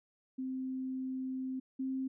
sine tone pair in turn, 260.5 / 263.7 Hz, C4 / C4, -7 / +14 cents, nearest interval unison, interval 21 cents, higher second, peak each -35 / -33 dBFS, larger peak second, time 0.38-1.6 / 1.79-2.08 s, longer first, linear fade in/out 10 ms, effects none

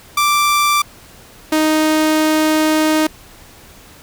sawtooth tone pair in turn, 1174.7 / 311.1 Hz, D6 / D#4, 0 / 0 cents, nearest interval octave + major seventh, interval 2300 cents, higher first, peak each -8 dBFS, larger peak neither, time 0.17-0.82 / 1.52-3.07 s, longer second, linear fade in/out 5 ms, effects pink hiss -42 dBFS RMS until 4.02 s

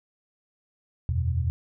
sine chord, E suspended second, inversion none, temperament equal, 82.41 / 92.5 / 123.47 Hz, E2 / F#2 / B2, 0 / 0 / 0 cents, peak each -25 / -30 / -28 dBFS, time 1.09-1.5 s, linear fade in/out 0 ms, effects none

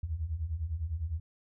sine beating tone pair, 73.5 / 83.4 Hz, D2 / E2, +2 / +21 cents, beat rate 9.9 Hz, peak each -37 / -33 dBFS, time 0.03-1.2 s, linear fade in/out 5 ms, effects none

